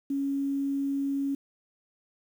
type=tone with quantisation; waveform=sine; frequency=277.2 Hz; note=C#4; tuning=in tune; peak=-26 dBFS; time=0.1-1.35 s; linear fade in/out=5 ms; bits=9; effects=none